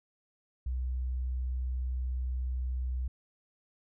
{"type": "tone", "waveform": "sine", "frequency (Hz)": 63.1, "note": "B1", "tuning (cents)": 38, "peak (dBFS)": -30, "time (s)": [0.66, 3.08], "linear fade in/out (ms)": 5, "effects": []}